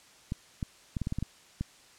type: clicks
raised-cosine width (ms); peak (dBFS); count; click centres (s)
5; -19; 9; 0.321 / 0.628 / 0.968 / 1.017 / 1.071 / 1.124 / 1.186 / 1.226 / 1.61
effects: white hiss -57 dBFS RMS until 1.98 s + low-pass 8000 Hz 12 dB/octave